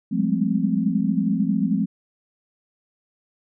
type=tone cluster; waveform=sine; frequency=174.1 / 196.6 / 205.8 / 218.8 / 261.4 Hz; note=F3 / G3 / G#3 / A3 / C4; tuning=-5 / +5 / -16 / -9 / -1 cents; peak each=-25 dBFS; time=0.11-1.86 s; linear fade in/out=20 ms; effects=none